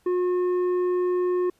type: tone with tanh clipping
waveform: sine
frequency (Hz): 360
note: F#4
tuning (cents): -47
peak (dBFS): -22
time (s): 0.06-1.5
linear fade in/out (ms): 5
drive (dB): 7
effects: pink hiss -65 dBFS RMS until 1.59 s + resampled to 32000 Hz